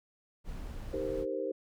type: noise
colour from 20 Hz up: brown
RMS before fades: -41 dBFS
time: 0.44-1.26 s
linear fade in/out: 50 ms
type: chord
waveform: sine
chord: C minor seventh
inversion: first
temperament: equal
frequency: 311.1 / 392 / 466.2 / 523.3 Hz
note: Eb4 / G4 / Bb4 / C5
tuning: 0 / 0 / 0 / 0 cents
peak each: -40 / -37 / -38 / -36 dBFS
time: 0.93-1.52 s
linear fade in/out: 5 ms
effects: none